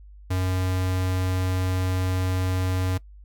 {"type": "tone", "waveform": "square", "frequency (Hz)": 92.5, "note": "F#2", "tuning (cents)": 0, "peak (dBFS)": -23, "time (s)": [0.3, 2.98], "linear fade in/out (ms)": 10, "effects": ["noise-tail reverb RT60 0.1 s tail -20 dB re dry", "added 50 Hz sine -43 dBFS peak until 3.24 s"]}